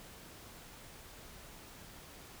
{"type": "silence", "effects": ["pink hiss -53 dBFS RMS until 2.4 s"]}